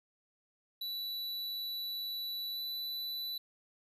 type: tone with pitch glide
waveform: square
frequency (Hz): 3951 to 3976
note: B7 to B7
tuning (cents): 0 to +11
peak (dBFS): -37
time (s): 0.81-3.38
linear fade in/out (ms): 5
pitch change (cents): +11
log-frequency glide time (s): 2.52-2.59
effects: none